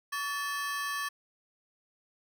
40% pulse ring-modulated tone, 1442 Hz, F#6, 45 cents flat, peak -28 dBFS, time 0.12-1.09 s, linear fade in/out 10 ms, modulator 309 Hz, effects none

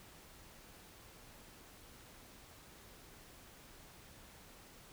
silence, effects pink hiss -58 dBFS RMS until 4.92 s

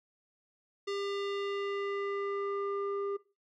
square tone with low-pass filter sweep, 400 Hz, G4, 35 cents sharp, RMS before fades -35 dBFS, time 0.87-3.17 s, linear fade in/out 10 ms, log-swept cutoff 4700 to 910 Hz, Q 1.6, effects noise-tail reverb RT60 0.3 s tail -19 dB re dry

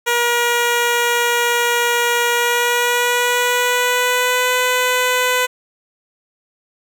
10% pulse tone with pitch glide, 477 to 501.6 Hz, A#4 to B4, +40 to +27 cents, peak -6 dBFS, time 0.06-5.47 s, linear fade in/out 20 ms, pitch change +87 cents, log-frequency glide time 2.32-4.54 s, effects none

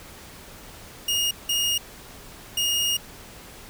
sawtooth tone bursts at uneven times, 2854 Hz, F7, 37 cents sharp, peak -18 dBFS, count 3, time 1.08-1.31 / 1.49-1.78 / 2.57-2.97 s, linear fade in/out 5 ms, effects pink hiss -44 dBFS RMS until 3.69 s

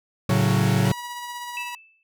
45% pulse chord, F# minor, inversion first, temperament equal with one note detuned, 111.28 / 138.59 / 185 Hz, A2 / C#3 / F#3, +20 / 0 / 0 cents, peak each -22 dBFS, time 0.29-0.92 s, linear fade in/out 5 ms
sawtooth tone with tremolo, 968 Hz, B5, 35 cents flat, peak -27 dBFS, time 0.85-1.75 s, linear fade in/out 2 ms, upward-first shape sine, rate 16 Hz, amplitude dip 30%
sine tone with exponential decay, 2637 Hz, E7, in tune, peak -26 dBFS, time 1.57-2.03 s, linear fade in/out 1 ms, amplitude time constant 98 ms
effects none

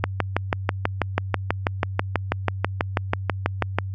click train, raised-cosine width 0.5 ms, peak -4 dBFS, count 24, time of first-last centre 0.04-3.786 s, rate 6.14 Hz, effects added 96 Hz sine -27 dBFS peak until 3.94 s

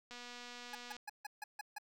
click train, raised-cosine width 0.2 ms, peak -33 dBFS, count 209, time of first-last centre 0.11-0.966 s, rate 243 Hz
25% pulse tone bursts, 837 Hz, G#5, 13 cents sharp, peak -38 dBFS, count 7, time 0.73-1.784 s, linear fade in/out 5 ms, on 22 ms, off 150 ms
effects none

